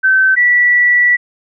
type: tone pair in turn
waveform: sine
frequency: 1539 / 1953.3 Hz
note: G6 / B6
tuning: -32 / -20 cents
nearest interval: major third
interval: 412 cents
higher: second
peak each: -7 dBFS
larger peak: neither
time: 0.03-0.36 / 0.36-1.17 s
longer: second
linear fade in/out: 20 ms
effects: none